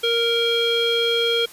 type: tone with low-pass filter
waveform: square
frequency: 465.9 Hz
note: A#4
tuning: 1 cent flat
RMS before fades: -20 dBFS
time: 0.03-1.46 s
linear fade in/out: 10 ms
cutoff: 3400 Hz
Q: 8.1
effects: white hiss -43 dBFS RMS until 1.52 s + resampled to 32000 Hz